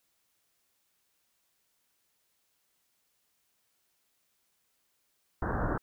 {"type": "low-pass noise", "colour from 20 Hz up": "pink", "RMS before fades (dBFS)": -31, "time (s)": [5.42, 5.78], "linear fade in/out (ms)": 5, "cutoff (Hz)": 1700, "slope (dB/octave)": 96, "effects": ["white hiss -75 dBFS RMS until 5.82 s"]}